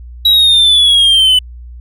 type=exponential sweep; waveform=triangle; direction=down; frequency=3888 to 2989 Hz; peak=-4 dBFS; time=0.25-1.39 s; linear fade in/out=5 ms; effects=added 60 Hz sine -28 dBFS peak until 1.8 s